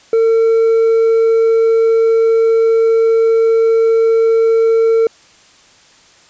sine tone with hard clipping, 452.5 Hz, A4, 48 cents sharp, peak -9 dBFS, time 0.13-5.07 s, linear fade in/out 2 ms, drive 2 dB, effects white hiss -46 dBFS RMS until 6.29 s + resampled to 16000 Hz

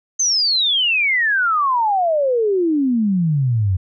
sine exponential sweep, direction down, 6370 to 89.3 Hz, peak -14 dBFS, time 0.19-3.77 s, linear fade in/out 10 ms, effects none

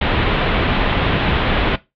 pink low-pass noise, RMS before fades -17 dBFS, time 0.01-1.76 s, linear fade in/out 5 ms, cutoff 3600 Hz, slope 48 dB/octave, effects noise-tail reverb RT60 0.2 s tail -17 dB re dry

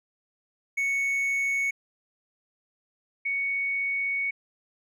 triangle / sine tone pair in turn, 2217 / 2226 Hz, C#7 / C#7, 0 / +7 cents, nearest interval unison, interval 7 cents, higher second, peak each -22 / -25 dBFS, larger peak first, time 0.77-1.71 / 3.25-4.31 s, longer second, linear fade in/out 10 ms, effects none

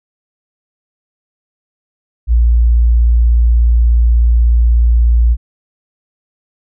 sine tone, 58.27 Hz, A#1, in tune, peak -6 dBFS, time 2.27-5.37 s, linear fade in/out 50 ms, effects none

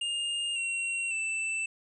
square tone with pitch steps, 2823 / 2738 / 2655 Hz, F7 / F7 / E7, +18 / -35 / +12 cents, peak -30 dBFS, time 0.01-1.66 s, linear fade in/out 5 ms, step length 550 ms, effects resampled to 22050 Hz

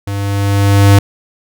square tone with level ramp, 100 Hz, G2, 35 cents sharp, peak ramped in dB -18 to -3 dBFS, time 0.07-0.99 s, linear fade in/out 5 ms, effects none

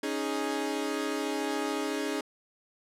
sawtooth chord, C# suspended second, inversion none, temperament equal, 277.2 / 311.1 / 415.3 Hz, C#4 / D#4 / G#4, 0 / 0 / 0 cents, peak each -30 dBFS, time 0.03-2.21 s, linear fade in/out 5 ms, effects low-pass 11000 Hz 12 dB/octave

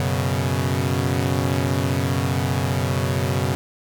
sawtooth chord, F# suspended fourth, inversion none, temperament equal, 92.5 / 123.47 / 138.59 Hz, F#2 / B2 / C#3, 0 / 0 / 0 cents, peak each -20 dBFS, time 0-3.55 s, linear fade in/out 0 ms, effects none

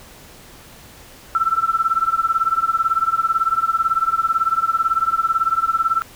sine tone with tremolo, 1334 Hz, E6, 20 cents sharp, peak -11 dBFS, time 1.35-6.02 s, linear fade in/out 0 ms, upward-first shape triangle, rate 18 Hz, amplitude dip 100%, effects pink hiss -43 dBFS RMS until 6.15 s

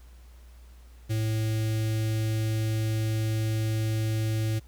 square tone with notch filter, 110 Hz, A2, in tune, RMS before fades -27 dBFS, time 1.09-4.6 s, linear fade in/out 20 ms, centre 1000 Hz, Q 0.64, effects added 60 Hz sine -47 dBFS peak until 4.67 s + pink hiss -61 dBFS RMS until 4.67 s

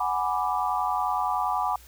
sine chord, G# half-diminished seventh, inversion third, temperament equal, 740 / 830.6 / 987.8 / 1174.7 Hz, F#5 / G#5 / B5 / D6, 0 / 0 / 0 / 0 cents, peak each -29 dBFS, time 0-1.76 s, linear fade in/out 5 ms, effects added 60 Hz sine -50 dBFS peak until 1.87 s + white hiss -53 dBFS RMS until 1.87 s

